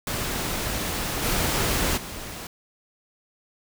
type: noise with level steps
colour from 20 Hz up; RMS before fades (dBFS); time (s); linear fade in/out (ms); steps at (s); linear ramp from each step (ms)
pink; -28 / -24 / -36; 0.07-2.47; 2; 1.22 / 1.96; 20
effects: none

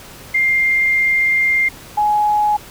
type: tone pair in turn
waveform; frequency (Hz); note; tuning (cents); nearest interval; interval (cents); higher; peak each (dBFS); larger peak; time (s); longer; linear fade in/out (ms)
sine; 2106 / 838.9; C7 / G#5; +11 / +17; octave + major third; 1594; first; -12; neither; 0.34-1.69 / 1.97-2.57; first; 10
effects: pink hiss -38 dBFS RMS until 2.7 s

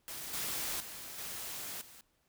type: noise with level steps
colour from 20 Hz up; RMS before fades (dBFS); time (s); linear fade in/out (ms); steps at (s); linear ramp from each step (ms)
white; -43 / -37 / -46 / -42 / -55; 0.08-2.01; 0; 0.33 / 0.8 / 1.18 / 1.81; 5
effects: pink hiss -75 dBFS RMS until 2.28 s

